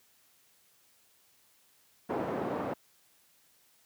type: band-pass noise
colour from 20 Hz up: pink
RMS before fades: -34 dBFS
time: 2.09-2.74 s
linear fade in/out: 10 ms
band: 260 to 790 Hz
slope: 12 dB/octave
effects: white hiss -66 dBFS RMS until 3.85 s + high-pass 60 Hz 12 dB/octave